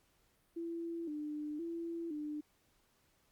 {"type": "tone with vibrato", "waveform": "sine", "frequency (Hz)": 317, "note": "D#4", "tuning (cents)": 32, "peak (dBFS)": -38, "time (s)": [0.56, 2.41], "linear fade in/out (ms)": 10, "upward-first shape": "square", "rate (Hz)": 0.97, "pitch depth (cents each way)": 99, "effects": ["pink hiss -73 dBFS RMS until 3.31 s", "Opus 48 kbps"]}